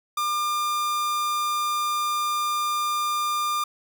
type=tone; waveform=45% pulse; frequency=1200 Hz; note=D6; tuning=37 cents sharp; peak=-23 dBFS; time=0.17-3.64 s; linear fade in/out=5 ms; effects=none